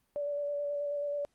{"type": "tone with vibrato", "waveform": "sine", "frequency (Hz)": 578, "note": "D5", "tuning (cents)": -28, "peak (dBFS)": -31, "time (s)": [0.16, 1.25], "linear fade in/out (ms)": 0, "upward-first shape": "square", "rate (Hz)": 9.3, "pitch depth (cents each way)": 13, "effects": ["pink hiss -75 dBFS RMS until 1.34 s", "Opus 32 kbps"]}